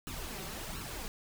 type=noise with flanger; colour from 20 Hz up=pink; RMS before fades=-41 dBFS; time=0.07-1.08 s; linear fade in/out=0 ms; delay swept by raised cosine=0.72 to 5.32 ms; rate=1.4 Hz; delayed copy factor=+0.75; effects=none